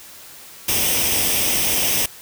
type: noise with comb filter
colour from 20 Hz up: white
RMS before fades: -19 dBFS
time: 0.68-2.06 s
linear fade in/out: 5 ms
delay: 0.35 ms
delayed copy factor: +0.6
effects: white hiss -41 dBFS RMS until 2.21 s